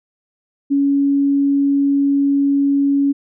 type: tone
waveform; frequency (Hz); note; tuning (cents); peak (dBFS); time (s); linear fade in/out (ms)
sine; 280; C#4; +18; -12; 0.7-3.13; 20
effects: none